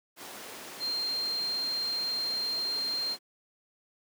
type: tone in noise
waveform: sine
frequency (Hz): 4186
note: C8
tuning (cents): 0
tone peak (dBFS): -29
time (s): 0.79-3.17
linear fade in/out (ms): 50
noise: pink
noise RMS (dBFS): -42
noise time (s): 0.16-3.19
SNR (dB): +10
effects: high-pass 300 Hz 12 dB/octave